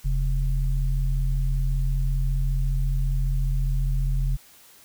sine tone pair together, 40.11 / 134.9 Hz, E1 / C#3, -47 / -47 cents, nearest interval octave + major sixth, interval 2100 cents, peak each -21 / -27 dBFS, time 0.04-4.37 s, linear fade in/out 20 ms, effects white hiss -52 dBFS RMS until 4.84 s

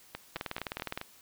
two click trains, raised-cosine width 0.3 ms, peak -21 / -18 dBFS, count 5 / 13, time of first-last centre 0.15-1.014 / 0.36-0.975 s, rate 4.63 / 19.5 Hz, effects white hiss -58 dBFS RMS until 1.21 s

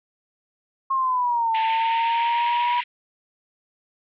sine linear two-way sweep, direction down then up, 1080 to 888 to 972 Hz, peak -19 dBFS, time 0.9-2.81 s, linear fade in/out 10 ms, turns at 1.56 s
white band-pass noise, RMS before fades -32 dBFS, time 1.54-2.84 s, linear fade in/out 10 ms, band 1800 to 3100 Hz, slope 48 dB/octave
effects none

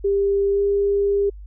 sine tone with pitch glide, 398.2 to 401.9 Hz, G4 to G4, +27 to +43 cents, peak -16 dBFS, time 0.04-1.3 s, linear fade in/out 10 ms, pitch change +16 cents, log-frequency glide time 0.52-0.6 s, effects added 50 Hz sine -35 dBFS peak until 1.46 s

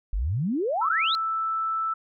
sine exponential sweep, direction up, 41.8 to 4186 Hz, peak -23 dBFS, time 0.13-1.15 s, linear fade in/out 0 ms
sine tone, 1320 Hz, E6, 2 cents sharp, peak -24 dBFS, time 0.81-1.94 s, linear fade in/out 10 ms
effects none

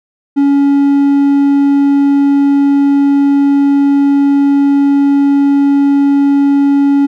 triangle tone with hard clipping, 280.9 Hz, C#4, 23 cents sharp, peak -7 dBFS, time 0.36-7.07 s, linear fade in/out 20 ms, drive 6 dB, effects none

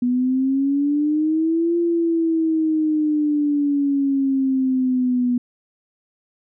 sine exponential two-way sweep, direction up then down, 243.9 to 343.4 to 243.9 Hz, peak -16 dBFS, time 0.02-5.38 s, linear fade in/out 5 ms, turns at 1.77 s, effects none

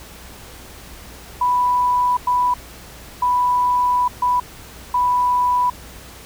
sine tone bursts at uneven times, 988 Hz, B5, in tune, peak -14 dBFS, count 5, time 1.41-2.17 / 2.27-2.54 / 3.22-4.08 / 4.22-4.4 / 4.94-5.7 s, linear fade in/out 5 ms, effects added 60 Hz sine -43 dBFS peak until 6.25 s + pink hiss -40 dBFS RMS until 6.25 s

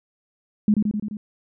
sine tone with echo, 210 Hz, G#3, 19 cents sharp, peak -13 dBFS, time 0.68-0.74 s, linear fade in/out 2 ms, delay 86 ms, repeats 5, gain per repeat -3 dB, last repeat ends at 1.17 s, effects none

